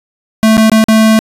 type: tone with dropouts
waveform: square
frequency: 220 Hz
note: A3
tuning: in tune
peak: -5 dBFS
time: 0.43-1.19 s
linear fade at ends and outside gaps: 0 ms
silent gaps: 0.569-0.578 / 0.697-0.718 / 0.84-0.885 s
effects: resampled to 32000 Hz